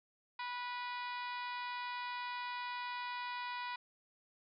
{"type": "harmonic tone", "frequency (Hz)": 490.2, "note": "B4", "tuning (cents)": -13, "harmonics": [2, 3, 4, 5, 6, 7, 8, 9, 10], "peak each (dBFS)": [-41, -49, -48, -49, -56, -55, -53, -58, -58], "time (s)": [0.39, 3.76], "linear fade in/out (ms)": 5, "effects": []}